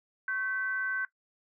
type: tone with frequency modulation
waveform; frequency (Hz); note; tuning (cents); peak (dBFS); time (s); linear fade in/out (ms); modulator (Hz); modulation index
sine; 1536; G6; -36; -29; 0.28-1.05; 2; 443; 0.36
effects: noise-tail reverb RT60 0.1 s tail -17 dB re dry